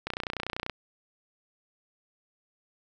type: click train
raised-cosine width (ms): 0.3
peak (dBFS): -15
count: 20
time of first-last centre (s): 0.07-0.697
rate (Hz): 30.3
effects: none